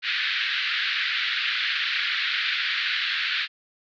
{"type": "band-pass noise", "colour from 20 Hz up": "pink", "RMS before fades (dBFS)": -26, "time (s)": [0.02, 3.48], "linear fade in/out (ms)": 50, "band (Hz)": [1500, 4200], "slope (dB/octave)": 48, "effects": []}